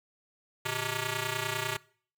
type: ring-modulated tone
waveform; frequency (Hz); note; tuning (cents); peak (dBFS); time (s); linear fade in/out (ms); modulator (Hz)
5% pulse; 257.6; C4; -27; -16; 0.65-1.77; 10; 659
effects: noise-tail reverb RT60 0.5 s tail -23 dB re dry